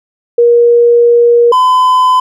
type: tone pair in turn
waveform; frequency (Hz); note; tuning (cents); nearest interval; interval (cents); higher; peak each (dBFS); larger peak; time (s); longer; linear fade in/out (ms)
sine / triangle; 474.4 / 1014.3; A#4 / B5; +30 / +46; octave + minor second; 1316; second; -3; neither; 0.38-1.52 / 1.52-2.2; first; 5
effects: none